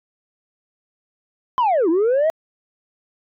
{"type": "linear two-way sweep", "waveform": "sine", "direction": "down then up", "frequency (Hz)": [1046.5, 311.1, 659], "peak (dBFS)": -12, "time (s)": [1.58, 2.3], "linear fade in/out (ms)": 0, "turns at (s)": 1.89, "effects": ["tanh soft clip ceiling -13 dBFS"]}